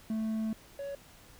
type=tone pair in turn; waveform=triangle; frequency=220 / 560 Hz; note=A3 / C#5; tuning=0 / +18 cents; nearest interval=octave + major third; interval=1618 cents; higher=second; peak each=-28 / -34 dBFS; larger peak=first; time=0.1-0.53 / 0.79-0.95 s; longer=first; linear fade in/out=2 ms; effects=pink hiss -56 dBFS RMS until 1.39 s